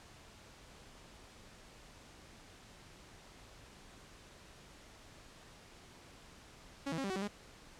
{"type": "tone with pitch steps", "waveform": "sawtooth", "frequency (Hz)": [277.7, 162.8, 270.6, 196.6, 375.2, 194.5, 205.2], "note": ["C#4", "E3", "C#4", "G3", "F#4", "G3", "G#3"], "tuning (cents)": [3, -21, -42, 5, 24, -13, -21], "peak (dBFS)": -32, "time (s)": [6.86, 7.28], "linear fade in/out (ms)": 10, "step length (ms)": 60, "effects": ["pink hiss -57 dBFS RMS until 7.79 s", "low-pass 8000 Hz 12 dB/octave"]}